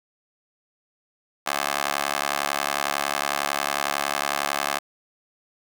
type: tone with high-pass filter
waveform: 15% pulse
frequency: 71 Hz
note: C#2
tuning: 42 cents sharp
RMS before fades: -26 dBFS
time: 1.46-4.79 s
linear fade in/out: 10 ms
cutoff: 890 Hz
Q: 1.1
effects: none